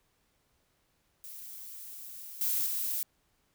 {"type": "noise with level steps", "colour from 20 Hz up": "violet", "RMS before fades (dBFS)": [-45, -30, -33], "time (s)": [1.24, 3.03], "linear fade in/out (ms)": 0, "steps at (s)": [2.41, 2.66], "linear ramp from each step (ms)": 2, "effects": ["pink hiss -73 dBFS RMS until 3.54 s"]}